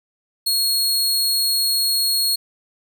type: tone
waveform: sawtooth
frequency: 4309 Hz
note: C#8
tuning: 50 cents flat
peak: -14 dBFS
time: 0.46-2.36 s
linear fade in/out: 10 ms
effects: none